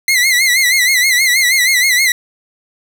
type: tone with vibrato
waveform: sawtooth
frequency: 2048 Hz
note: C7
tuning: 38 cents flat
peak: -6 dBFS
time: 0.08-2.12 s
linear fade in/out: 2 ms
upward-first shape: sine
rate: 6.3 Hz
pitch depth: 99 cents each way
effects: none